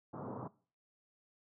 pink band-pass noise, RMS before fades -44 dBFS, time 0.13-0.48 s, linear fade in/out 10 ms, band 110 to 1200 Hz, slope 48 dB/octave, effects noise-tail reverb RT60 0.4 s tail -20 dB re dry

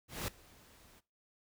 pink noise with ADSR envelope, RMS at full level -37 dBFS, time 0.08-1.01 s, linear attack 200 ms, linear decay 4 ms, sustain -24 dB, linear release 28 ms, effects noise-tail reverb RT60 0.3 s tail -20 dB re dry

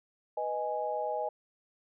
sine chord, G# minor, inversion first, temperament equal, 493.9 / 622.3 / 830.6 Hz, B4 / D#5 / G#5, 0 / 0 / 0 cents, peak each -37 / -34 / -34 dBFS, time 0.37-1.29 s, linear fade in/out 5 ms, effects none

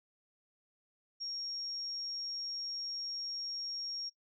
sine tone, 5570 Hz, F8, 5 cents flat, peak -37 dBFS, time 1.2-4.1 s, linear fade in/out 20 ms, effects noise-tail reverb RT60 0.1 s tail -23 dB re dry

